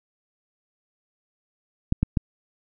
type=clicks; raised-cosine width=5 ms; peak=-7 dBFS; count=3; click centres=1.924 / 2.03 / 2.172 s; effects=none

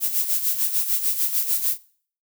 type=noise with tremolo; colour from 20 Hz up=violet; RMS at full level=-20 dBFS; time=0-1.78 s; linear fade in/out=50 ms; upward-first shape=sine; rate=6.7 Hz; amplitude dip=65%; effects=noise-tail reverb RT60 0.5 s tail -21 dB re dry

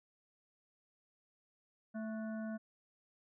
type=harmonic tone with a mistuned harmonic; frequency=220 Hz; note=A3; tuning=in tune; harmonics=1 / 3 / 5 / 7 / 8; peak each=-39 / -47 / -59 / -53 / -64 dBFS; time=1.94-2.58 s; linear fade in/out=20 ms; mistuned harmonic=7; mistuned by=-74 cents; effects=none

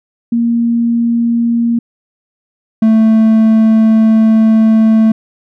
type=tone pair in turn; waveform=sine / triangle; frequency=233.9 / 221.1 Hz; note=A#3 / A3; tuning=+6 / +9 cents; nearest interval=minor second; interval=97 cents; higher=first; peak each=-9 / -3 dBFS; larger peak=second; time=0.32-1.79 / 2.82-5.12 s; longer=second; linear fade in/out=5 ms; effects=none

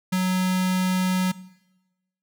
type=tone with notch filter; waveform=square; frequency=185 Hz; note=F#3; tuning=in tune; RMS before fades=-22 dBFS; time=0.12-1.32 s; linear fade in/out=10 ms; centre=450 Hz; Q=0.69; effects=noise-tail reverb RT60 1.0 s tail -19 dB re dry

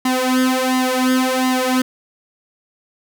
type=tone with flanger; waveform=sawtooth; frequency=256.7 Hz; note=C4; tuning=33 cents flat; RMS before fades=-17 dBFS; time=0.05-1.82 s; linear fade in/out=5 ms; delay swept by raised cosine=1 to 3.3 ms; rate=1.4 Hz; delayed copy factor=+0.85; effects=none

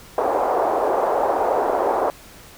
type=band-pass noise; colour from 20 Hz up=white; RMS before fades=-20 dBFS; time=0.18-2.1 s; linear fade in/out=0 ms; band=400 to 860 Hz; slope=24 dB/octave; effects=pink hiss -44 dBFS RMS until 2.57 s

